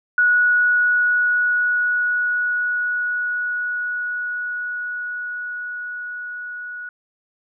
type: tone with level ramp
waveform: sine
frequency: 1463 Hz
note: F#6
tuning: 20 cents flat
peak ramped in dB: -12 to -29 dBFS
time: 0.18-6.89 s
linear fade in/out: 2 ms
effects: none